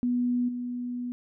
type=tone with level steps; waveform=sine; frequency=245.1 Hz; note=B3; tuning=13 cents flat; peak=-23 / -30 dBFS; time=0.03-1.12 s; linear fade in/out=0 ms; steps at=0.48 s; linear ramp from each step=10 ms; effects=none